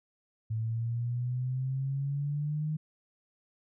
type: exponential sweep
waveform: sine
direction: up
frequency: 110 to 155.56 Hz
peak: -29 dBFS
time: 0.5-2.77 s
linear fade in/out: 10 ms
effects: none